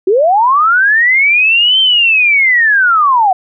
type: linear two-way sweep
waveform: sine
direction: up then down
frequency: 352 to 3136 to 719 Hz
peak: -6 dBFS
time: 0.07-3.33 s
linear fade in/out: 5 ms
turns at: 1.8 s
effects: none